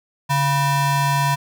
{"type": "ring-modulated tone", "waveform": "square", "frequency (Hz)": 417.5, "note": "G#4", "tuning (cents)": 9, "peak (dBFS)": -14, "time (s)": [0.29, 1.36], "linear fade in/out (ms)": 20, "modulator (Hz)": 560, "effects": []}